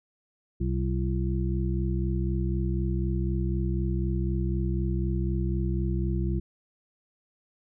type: harmonic tone with a mistuned harmonic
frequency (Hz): 64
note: C2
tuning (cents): -38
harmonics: 1 / 2 / 3 / 5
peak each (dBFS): -27 / -30 / -32 / -34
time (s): 0.6-6.4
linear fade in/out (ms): 10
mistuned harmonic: 5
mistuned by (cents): +110
effects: none